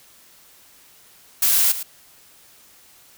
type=noise with echo; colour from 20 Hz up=blue; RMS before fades=-17 dBFS; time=1.42-1.72 s; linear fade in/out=5 ms; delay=110 ms; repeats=1; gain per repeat=-12 dB; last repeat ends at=1.83 s; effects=white hiss -51 dBFS RMS until 3.17 s